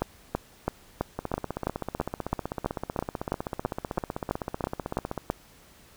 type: two click trains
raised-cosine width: 1 ms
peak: -11 / -16 dBFS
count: 17 / 64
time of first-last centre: 0.02-5.301 / 1.19-5.177 s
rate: 3.03 / 15.8 Hz
effects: pink hiss -55 dBFS RMS until 5.96 s